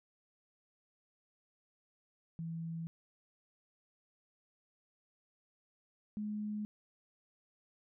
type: tone pair in turn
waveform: sine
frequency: 164.81 / 210.5 Hz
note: E3 / G#3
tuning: 0 / +24 cents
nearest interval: major third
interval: 424 cents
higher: second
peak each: -38 / -36 dBFS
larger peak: second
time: 2.39-2.87 / 6.17-6.65 s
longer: neither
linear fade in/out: 0 ms
effects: none